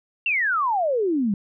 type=exponential sweep; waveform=sine; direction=down; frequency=2794 to 190 Hz; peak=-19 dBFS; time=0.26-1.34 s; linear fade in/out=2 ms; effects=none

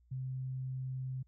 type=tone; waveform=sine; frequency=130.1 Hz; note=C3; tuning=9 cents flat; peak=-36 dBFS; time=0.11-1.23 s; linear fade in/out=10 ms; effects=added 60 Hz sine -64 dBFS peak until 1.27 s

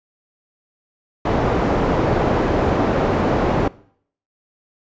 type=low-pass noise; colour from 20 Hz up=white; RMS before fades=-18 dBFS; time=1.25-3.68 s; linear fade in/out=5 ms; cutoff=630 Hz; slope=12 dB/octave; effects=noise-tail reverb RT60 0.6 s tail -21 dB re dry + resampled to 16000 Hz

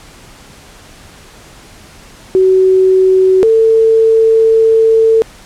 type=tone pair in turn; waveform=sine; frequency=376.2 / 447.4 Hz; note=F#4 / A4; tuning=+29 / +29 cents; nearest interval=minor third; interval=300 cents; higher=second; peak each=-5 dBFS; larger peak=neither; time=2.35-3.43 / 3.43-5.22 s; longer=second; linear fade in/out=0 ms; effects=pink hiss -38 dBFS RMS until 5.45 s + low-pass 10000 Hz 12 dB/octave

